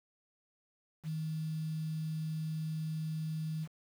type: tone with quantisation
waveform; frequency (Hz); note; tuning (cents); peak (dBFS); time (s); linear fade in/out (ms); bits
sine; 157.6; D#3; +23; -34; 1.03-3.68; 50; 9
effects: none